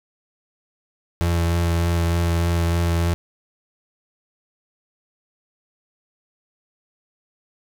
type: tone with vibrato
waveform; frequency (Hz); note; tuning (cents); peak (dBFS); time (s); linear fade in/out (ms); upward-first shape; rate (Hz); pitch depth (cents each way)
35% pulse; 84.9; F2; -48; -16; 1.21-3.14; 0; triangle; 3.3; 17
effects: none